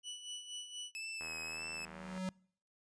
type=tone with tremolo; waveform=sawtooth; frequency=2960 Hz; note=F#7; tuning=in tune; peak=-38 dBFS; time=0.03-0.92 s; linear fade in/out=50 ms; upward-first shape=sine; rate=4.2 Hz; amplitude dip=65%
type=tone with vibrato; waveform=sawtooth; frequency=2600 Hz; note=E7; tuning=24 cents flat; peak=-38 dBFS; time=0.95-1.85 s; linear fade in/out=0 ms; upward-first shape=sine; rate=1.7 Hz; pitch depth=37 cents each way
type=click train; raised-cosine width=0.5 ms; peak=-34 dBFS; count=79; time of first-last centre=1.21-2.178 s; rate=80.6 Hz
type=tone with exponential growth; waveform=square; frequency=186.6 Hz; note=F#3; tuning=15 cents sharp; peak=-35 dBFS; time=1.5-2.29 s; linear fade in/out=0 ms; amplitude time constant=170 ms
effects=noise-tail reverb RT60 0.6 s tail -26 dB re dry + resampled to 22050 Hz